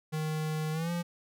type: tone with pitch glide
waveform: square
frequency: 155.56 to 172.6 Hz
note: D#3 to F3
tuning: 0 to -20 cents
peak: -31 dBFS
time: 0.12-1.03 s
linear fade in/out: 20 ms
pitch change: +180 cents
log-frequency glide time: 0.72-0.91 s
effects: none